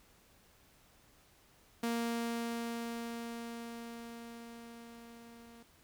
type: tone with level ramp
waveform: sawtooth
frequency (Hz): 233.1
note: A#3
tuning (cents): 0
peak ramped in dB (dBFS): -28 to -50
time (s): 1.83-5.63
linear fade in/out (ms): 5
effects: pink hiss -65 dBFS RMS until 5.83 s